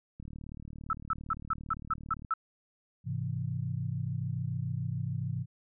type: click train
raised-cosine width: 5 ms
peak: -32 dBFS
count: 78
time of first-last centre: 0.2-2.248 s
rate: 37.6 Hz
type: tone bursts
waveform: sine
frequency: 1314 Hz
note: E6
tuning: 6 cents flat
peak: -26 dBFS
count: 8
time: 0.9-2.338 s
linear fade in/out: 2 ms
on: 31 ms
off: 170 ms
type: chord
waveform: sine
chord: Ab augmented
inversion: none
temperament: equal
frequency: 103.83 / 130.81 / 164.81 Hz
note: Ab2 / C3 / E3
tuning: 0 / 0 / 0 cents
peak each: -36 / -34 / -37 dBFS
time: 3.04-5.46 s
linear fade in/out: 50 ms
effects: none